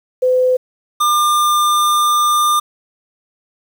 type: tone pair in turn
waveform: sine / square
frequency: 508 / 1199.9 Hz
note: B4 / D6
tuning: +49 / +37 cents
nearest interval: octave + minor third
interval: 1488 cents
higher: second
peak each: -10 / -12 dBFS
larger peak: first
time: 0.22-0.57 / 1-2.6 s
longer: second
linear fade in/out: 10 ms
effects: 7-bit